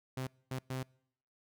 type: tone bursts at uneven times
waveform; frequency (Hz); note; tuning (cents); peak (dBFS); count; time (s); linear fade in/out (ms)
sawtooth; 130.1; C3; -9; -32; 3; 0.17-0.27 / 0.51-0.59 / 0.7-0.83; 5
effects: noise-tail reverb RT60 0.7 s tail -26 dB re dry